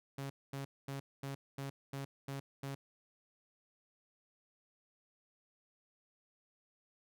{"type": "tone bursts", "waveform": "sawtooth", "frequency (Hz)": 137.7, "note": "C#3", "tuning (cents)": -11, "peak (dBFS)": -36, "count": 8, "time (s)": [0.18, 2.75], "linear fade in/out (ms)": 5, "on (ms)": 120, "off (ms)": 230, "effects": []}